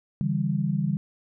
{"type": "tone cluster", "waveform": "sine", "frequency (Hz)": [143.7, 164.2, 198.7], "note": ["D3", "E3", "G3"], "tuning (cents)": [-37, -6, 24], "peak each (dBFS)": -27, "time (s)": [0.21, 0.97], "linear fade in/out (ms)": 0, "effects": []}